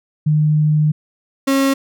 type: tone pair in turn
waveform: sine / 35% pulse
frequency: 152.2 / 272 Hz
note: D#3 / C#4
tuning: -38 / -33 cents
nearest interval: minor seventh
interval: 1005 cents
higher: second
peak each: -11 dBFS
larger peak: neither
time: 0.26-0.92 / 1.47-1.74 s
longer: first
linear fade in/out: 10 ms
effects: none